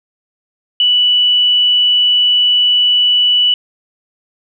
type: tone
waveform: sine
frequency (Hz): 2960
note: F#7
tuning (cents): 0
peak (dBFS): -8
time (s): 0.8-3.54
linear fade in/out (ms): 2
effects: none